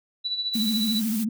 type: tone with tremolo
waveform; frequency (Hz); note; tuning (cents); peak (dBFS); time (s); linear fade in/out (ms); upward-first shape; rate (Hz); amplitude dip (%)
sine; 3951; B7; 0; -23; 0.24-1.01; 20; sine; 14; 60
type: noise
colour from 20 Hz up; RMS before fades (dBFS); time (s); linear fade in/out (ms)
blue; -34; 0.53-1.25; 20
type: tone with vibrato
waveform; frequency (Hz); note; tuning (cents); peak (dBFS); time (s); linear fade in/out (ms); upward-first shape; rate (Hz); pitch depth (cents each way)
sine; 220; A3; 0; -23; 0.55-1.29; 5; sine; 14; 93
effects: none